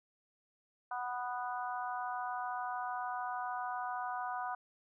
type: harmonic tone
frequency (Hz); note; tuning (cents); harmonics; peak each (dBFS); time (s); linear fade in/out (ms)
246.9; B3; 0; 3 / 4 / 5 / 6; -39 / -41 / -43 / -45; 0.91-4.55; 5
effects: none

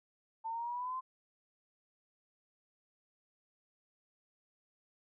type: exponential sweep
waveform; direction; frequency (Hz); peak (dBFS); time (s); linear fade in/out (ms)
sine; up; 891 to 1046.5; -36; 0.44-1.01; 20
effects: none

